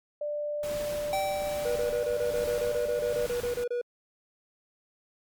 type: tone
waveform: sine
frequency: 591 Hz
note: D5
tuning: 11 cents sharp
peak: -29 dBFS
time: 0.21-3.26 s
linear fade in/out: 5 ms
type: noise with tremolo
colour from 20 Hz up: pink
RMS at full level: -39 dBFS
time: 0.63-3.64 s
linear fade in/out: 2 ms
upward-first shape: sine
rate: 1.2 Hz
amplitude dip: 45%
type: tone with exponential decay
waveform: square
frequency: 774 Hz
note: G5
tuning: 22 cents flat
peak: -27 dBFS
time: 1.13-2.47 s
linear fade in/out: 0 ms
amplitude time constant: 290 ms
type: tone bursts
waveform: triangle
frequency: 484.1 Hz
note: B4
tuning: 35 cents flat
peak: -25 dBFS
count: 16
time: 1.65-3.815 s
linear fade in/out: 5 ms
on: 110 ms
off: 27 ms
effects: MP3 96 kbps